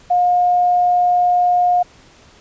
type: tone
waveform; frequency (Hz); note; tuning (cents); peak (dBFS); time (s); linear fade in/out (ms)
sine; 714; F5; +38; -11; 0.1-1.83; 10
effects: pink hiss -47 dBFS RMS until 2.4 s + resampled to 16000 Hz